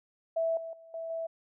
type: tone with level steps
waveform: sine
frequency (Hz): 657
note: E5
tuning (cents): -6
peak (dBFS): -26 / -37 / -50 / -35 / -32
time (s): 0.36-1.27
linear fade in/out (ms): 10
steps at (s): 0.57 / 0.73 / 0.94 / 1.1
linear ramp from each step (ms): 2
effects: none